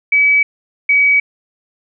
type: tone pair in turn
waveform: sine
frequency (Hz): 2285 / 2271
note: D7 / C#7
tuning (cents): -48 / +41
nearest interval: unison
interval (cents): 11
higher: first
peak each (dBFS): -8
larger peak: neither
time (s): 0.12-0.43 / 0.89-1.2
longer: neither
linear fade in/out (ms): 5
effects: none